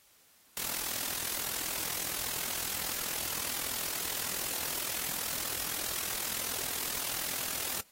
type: noise with amplitude modulation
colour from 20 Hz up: white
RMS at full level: -32 dBFS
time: 0.57-7.81 s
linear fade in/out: 0 ms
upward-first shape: sine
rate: 41.4 Hz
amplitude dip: 75%
effects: white hiss -63 dBFS RMS until 7.91 s + AAC 48 kbps